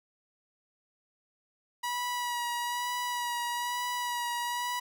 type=tone with vibrato; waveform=sawtooth; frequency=969 Hz; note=B5; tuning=33 cents flat; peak=-27 dBFS; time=1.83-4.8 s; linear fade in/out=10 ms; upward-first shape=sine; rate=1.1 Hz; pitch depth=20 cents each way; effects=none